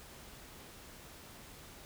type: silence
effects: pink hiss -53 dBFS RMS until 1.85 s